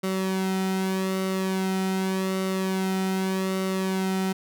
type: tone with flanger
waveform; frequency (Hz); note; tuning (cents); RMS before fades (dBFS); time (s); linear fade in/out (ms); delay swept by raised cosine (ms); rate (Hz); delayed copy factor
sawtooth; 189.5; F#3; +42; -26; 0.03-4.33; 10; 1.2 to 1.83; 0.84; -0.6
effects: none